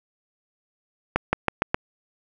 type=accelerating click train; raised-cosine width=0.5 ms; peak=-4 dBFS; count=5; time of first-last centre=1.16-1.745 s; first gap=170 ms; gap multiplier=0.9; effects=none